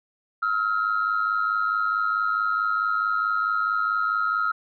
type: tone pair together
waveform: sine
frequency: 1289.4 / 1394 Hz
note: E6 / F6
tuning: -39 / -4 cents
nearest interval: minor second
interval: 135 cents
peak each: -23 dBFS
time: 0.42-4.52 s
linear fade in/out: 10 ms
effects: tanh soft clip ceiling -15 dBFS